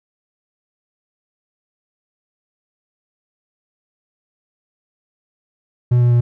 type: tone with pitch steps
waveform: triangle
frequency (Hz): 122.4 / 121.2 / 120.02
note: B2 / B2 / B2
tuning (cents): -15 / -32 / -49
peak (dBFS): -8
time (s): 5.91-6.21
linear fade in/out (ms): 10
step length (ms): 100
effects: none